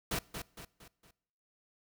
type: noise with echo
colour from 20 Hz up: pink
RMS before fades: -34 dBFS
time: 0.11-0.19 s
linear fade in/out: 5 ms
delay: 230 ms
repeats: 4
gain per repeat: -7 dB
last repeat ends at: 1.11 s
effects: noise-tail reverb RT60 0.8 s tail -23 dB re dry